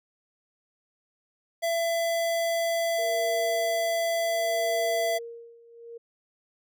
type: tone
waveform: square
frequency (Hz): 670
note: E5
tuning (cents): +28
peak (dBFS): -25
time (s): 1.62-5.19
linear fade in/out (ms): 20
type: tone with tremolo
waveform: sine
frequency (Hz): 466.2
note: A#4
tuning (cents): 0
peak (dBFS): -31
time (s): 2.98-5.98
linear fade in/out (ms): 10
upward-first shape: sine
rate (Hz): 0.66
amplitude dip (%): 90
effects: none